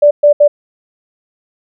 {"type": "tone bursts at uneven times", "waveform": "sine", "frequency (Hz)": 586, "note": "D5", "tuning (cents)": -4, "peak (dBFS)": -3, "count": 3, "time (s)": [[0.02, 0.11], [0.23, 0.33], [0.4, 0.48]], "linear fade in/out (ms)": 10, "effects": []}